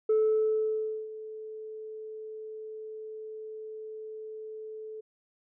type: tone with ADSR envelope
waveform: sine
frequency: 435 Hz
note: A4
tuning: 20 cents flat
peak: -19 dBFS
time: 0.09-5.01 s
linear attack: 7 ms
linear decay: 980 ms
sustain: -19 dB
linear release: 11 ms
effects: tanh soft clip ceiling -19 dBFS

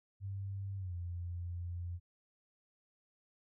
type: tone with pitch glide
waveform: sine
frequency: 98 to 87.31 Hz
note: G2 to F2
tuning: 0 to 0 cents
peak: -38 dBFS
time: 0.2-2 s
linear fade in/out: 50 ms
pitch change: -200 cents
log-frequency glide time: 0.77-0.94 s
effects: none

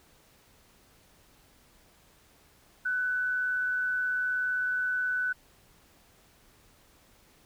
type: tone with amplitude modulation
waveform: sine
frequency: 1497 Hz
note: F#6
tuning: 20 cents sharp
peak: -25 dBFS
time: 2.85-5.33 s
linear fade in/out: 10 ms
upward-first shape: sine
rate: 139 Hz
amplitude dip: 30%
effects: pink hiss -61 dBFS RMS until 7.45 s

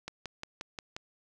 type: click train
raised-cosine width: 0.2 ms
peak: -21 dBFS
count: 6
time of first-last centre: 0.08-0.965 s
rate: 5.65 Hz
effects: none

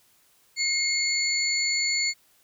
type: tone cluster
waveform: sine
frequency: 2145 / 4428 / 7050 Hz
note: C7 / C#8 / A8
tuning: +42 / -3 / +2 cents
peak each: -26 / -26 / -30 dBFS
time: 0.56-2.14 s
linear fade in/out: 50 ms
effects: white hiss -62 dBFS RMS until 2.43 s

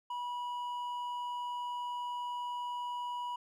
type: tone with hard clipping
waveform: sine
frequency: 975 Hz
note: B5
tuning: 23 cents flat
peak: -37 dBFS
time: 0.1-3.36 s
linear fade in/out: 5 ms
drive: 5 dB
effects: none

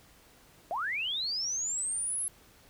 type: linear sweep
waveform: sine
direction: up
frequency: 622.3 to 11070 Hz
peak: -30 dBFS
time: 0.71-2.28 s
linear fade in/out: 0 ms
effects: pink hiss -59 dBFS RMS until 2.69 s

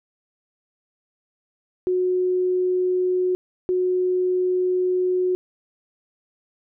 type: tone bursts at uneven times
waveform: sine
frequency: 365.6 Hz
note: F#4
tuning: 21 cents flat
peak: -18 dBFS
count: 2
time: 1.87-3.35 / 3.69-5.35 s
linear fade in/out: 0 ms
effects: none

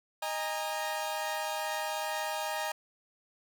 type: chord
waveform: sawtooth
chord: D# suspended fourth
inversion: none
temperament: equal with one note detuned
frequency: 622.3 / 816.3 / 932.3 Hz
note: D#5 / G#5 / A#5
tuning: 0 / -30 / 0 cents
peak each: -33 dBFS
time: 0.22-2.72 s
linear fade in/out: 5 ms
effects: none

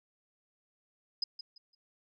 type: tone with echo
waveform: sine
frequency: 5020 Hz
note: D#8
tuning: 15 cents sharp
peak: -28 dBFS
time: 1.22-1.24 s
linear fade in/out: 5 ms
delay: 170 ms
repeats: 3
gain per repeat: -12 dB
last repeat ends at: 1.75 s
effects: none

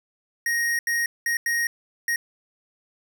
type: tone bursts at uneven times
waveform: square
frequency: 1872 Hz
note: A#6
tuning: 7 cents sharp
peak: -22 dBFS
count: 5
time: 0.46-0.79 / 0.87-1.06 / 1.26-1.37 / 1.46-1.67 / 2.08-2.16 s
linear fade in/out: 2 ms
effects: none

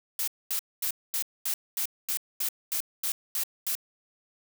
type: noise bursts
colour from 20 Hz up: blue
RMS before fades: -29 dBFS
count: 12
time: 0.19-3.752 s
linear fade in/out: 2 ms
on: 86 ms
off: 230 ms
effects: none

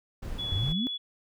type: noise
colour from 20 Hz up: brown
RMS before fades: -36 dBFS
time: 0.22-0.73 s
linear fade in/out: 10 ms
type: tone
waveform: sine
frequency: 3400 Hz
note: G#7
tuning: 40 cents sharp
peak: -31 dBFS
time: 0.38-0.98 s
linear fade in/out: 20 ms
type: exponential sweep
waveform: sine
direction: up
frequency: 82.5 to 270.1 Hz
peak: -27 dBFS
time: 0.52-0.87 s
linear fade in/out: 0 ms
effects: none

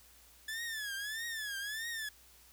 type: tone with vibrato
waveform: sawtooth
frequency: 1726 Hz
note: A6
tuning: 34 cents flat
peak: -34 dBFS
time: 0.48-2.09 s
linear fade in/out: 5 ms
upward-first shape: triangle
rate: 1.6 Hz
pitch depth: 160 cents each way
effects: added 60 Hz sine -66 dBFS peak until 2.52 s + white hiss -61 dBFS RMS until 2.52 s

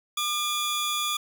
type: tone pair together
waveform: sawtooth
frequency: 1205 / 3408 Hz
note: D6 / G#7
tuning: +44 / +44 cents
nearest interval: octave + tritone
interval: 1800 cents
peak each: -25 dBFS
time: 0.17-1.17 s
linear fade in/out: 5 ms
effects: none

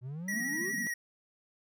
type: exponential sweep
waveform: triangle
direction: up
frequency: 120 to 415.3 Hz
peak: -35 dBFS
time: 0.01-0.73 s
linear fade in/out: 50 ms
type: tone with vibrato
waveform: square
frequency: 1913 Hz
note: A#6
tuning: 44 cents sharp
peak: -33 dBFS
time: 0.28-0.94 s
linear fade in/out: 5 ms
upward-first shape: square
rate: 12 Hz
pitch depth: 24 cents each way
type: band-pass noise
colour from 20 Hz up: white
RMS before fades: -43 dBFS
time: 0.32-0.87 s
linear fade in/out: 0 ms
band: 180 to 240 Hz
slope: 48 dB/octave
effects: none

